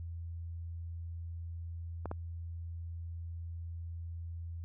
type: clicks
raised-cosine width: 1 ms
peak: -24 dBFS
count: 2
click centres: 2.057 / 2.114 s
effects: added 84 Hz sine -39 dBFS peak until 4.64 s